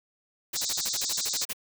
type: noise bursts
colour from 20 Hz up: white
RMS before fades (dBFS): -32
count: 13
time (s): 0.53-1.533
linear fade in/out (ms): 10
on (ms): 43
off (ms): 37
type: band-pass noise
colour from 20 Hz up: white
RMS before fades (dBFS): -31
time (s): 0.55-1.45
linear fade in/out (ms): 10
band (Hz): 3700 to 7900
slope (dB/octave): 96
effects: none